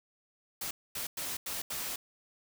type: noise bursts at uneven times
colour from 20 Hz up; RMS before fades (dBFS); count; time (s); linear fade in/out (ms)
white; -37; 5; 0.61-0.71 / 0.95-1.07 / 1.17-1.37 / 1.46-1.62 / 1.7-1.96; 5
effects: none